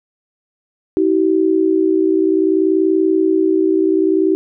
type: tone pair together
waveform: sine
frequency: 320.4 / 381 Hz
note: E4 / G4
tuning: -49 / -49 cents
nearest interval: minor third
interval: 300 cents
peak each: -14 dBFS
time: 0.97-4.35 s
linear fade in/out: 0 ms
effects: none